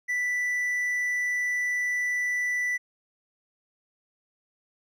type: tone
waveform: triangle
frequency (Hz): 1975.5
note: B6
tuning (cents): 0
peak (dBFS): -23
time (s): 0.08-2.78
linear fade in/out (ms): 20
effects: none